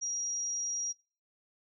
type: tone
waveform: sine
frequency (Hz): 5710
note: F8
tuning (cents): +37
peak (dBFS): -32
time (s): 0.01-0.93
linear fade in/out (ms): 20
effects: noise-tail reverb RT60 0.4 s tail -22 dB re dry